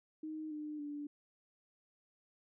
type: tone with pitch steps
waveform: sine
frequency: 311.5 / 301.6 / 292 Hz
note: D#4 / D4 / D4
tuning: +2 / +46 / -10 cents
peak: -40 dBFS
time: 0.23-1.07 s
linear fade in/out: 5 ms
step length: 280 ms
effects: none